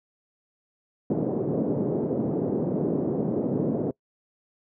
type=band-pass noise; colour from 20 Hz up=white; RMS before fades=-26 dBFS; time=1.1-3.91 s; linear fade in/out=2 ms; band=140 to 450 Hz; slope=24 dB/octave; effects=noise-tail reverb RT60 0.1 s tail -22 dB re dry